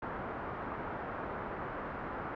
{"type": "low-pass noise", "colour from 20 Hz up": "white", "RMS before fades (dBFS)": -40, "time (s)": [0.02, 2.35], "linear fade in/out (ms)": 5, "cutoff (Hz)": 1400, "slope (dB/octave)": 24, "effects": []}